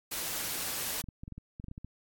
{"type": "noise", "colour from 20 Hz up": "white", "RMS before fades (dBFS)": -35, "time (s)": [0.11, 1.02], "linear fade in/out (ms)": 10}
{"type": "clicks", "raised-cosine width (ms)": 5, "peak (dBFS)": -30, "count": 12, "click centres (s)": [1.041, 1.087, 1.235, 1.279, 1.323, 1.38, 1.599, 1.642, 1.684, 1.714, 1.779, 1.846]}
{"effects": ["AAC 64 kbps"]}